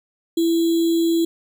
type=tone with sample-and-hold; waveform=sine; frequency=332.8 Hz; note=E4; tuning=17 cents sharp; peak=-15 dBFS; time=0.37-1.25 s; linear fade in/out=5 ms; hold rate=3675 Hz; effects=none